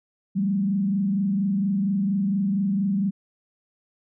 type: tone with frequency modulation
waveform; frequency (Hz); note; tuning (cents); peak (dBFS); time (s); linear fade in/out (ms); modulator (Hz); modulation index
sine; 196.7; G3; +6; -20; 0.35-3.11; 20; 24.3; 0.66
effects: none